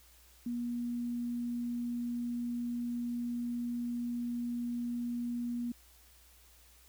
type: tone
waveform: sine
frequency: 239.7 Hz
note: A#3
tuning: 48 cents sharp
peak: -33 dBFS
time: 0.46-5.72 s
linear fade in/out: 5 ms
effects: added 60 Hz sine -62 dBFS peak until 6.88 s + white hiss -62 dBFS RMS until 6.88 s